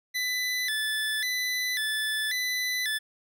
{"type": "tone with vibrato", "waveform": "25% pulse", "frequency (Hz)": 1864.7, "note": "A#6", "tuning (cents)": 0, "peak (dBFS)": -23, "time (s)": [0.14, 2.99], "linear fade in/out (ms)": 20, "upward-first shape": "square", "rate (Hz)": 0.92, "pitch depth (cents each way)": 120, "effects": []}